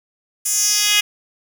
10% pulse tone with high-pass filter sweep, 415.3 Hz, G#4, in tune, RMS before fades -17 dBFS, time 0.45-1.01 s, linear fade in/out 10 ms, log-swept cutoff 8500 to 2900 Hz, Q 2.4, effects none

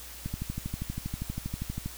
click train, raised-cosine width 5 ms, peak -20 dBFS, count 21, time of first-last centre 0.26-1.86 s, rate 12.5 Hz, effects added 60 Hz sine -48 dBFS peak until 1.97 s + white hiss -45 dBFS RMS until 1.97 s

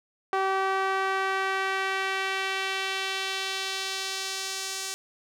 sawtooth tone with band-pass filter sweep, 384.5 Hz, G4, 33 cents flat, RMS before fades -29 dBFS, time 0.33-4.94 s, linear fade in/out 0 ms, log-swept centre 1000 to 6600 Hz, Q 1.2, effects none

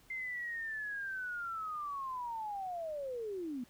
sine linear sweep, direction down, 2093 to 233.1 Hz, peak -37 dBFS, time 0.1-3.64 s, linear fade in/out 5 ms, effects pink hiss -64 dBFS RMS until 3.69 s

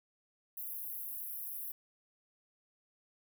pink high-pass noise, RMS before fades -42 dBFS, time 0.57-1.72 s, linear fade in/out 5 ms, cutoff 11000 Hz, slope 96 dB/octave, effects none

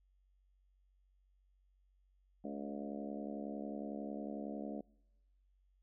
harmonic tone with a mistuned harmonic, 71 Hz, C#2, 42 cents sharp, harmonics 3 / 4 / 5 / 6 / 7 / 8 / 9 / 10, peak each -44 / -45 / -53 / -52 / -52 / -51 / -52 / -54 dBFS, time 2.44-4.81 s, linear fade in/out 5 ms, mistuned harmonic 8, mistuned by +18 cents, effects noise-tail reverb RT60 1.0 s tail -26 dB re dry + added 47 Hz sine -69 dBFS peak until 5.82 s

